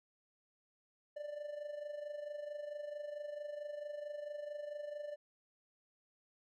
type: tone with amplitude modulation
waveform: triangle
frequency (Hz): 590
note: D5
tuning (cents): +8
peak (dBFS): -37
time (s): 1.16-5.16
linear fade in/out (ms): 10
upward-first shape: sine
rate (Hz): 24.5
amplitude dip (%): 65
effects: none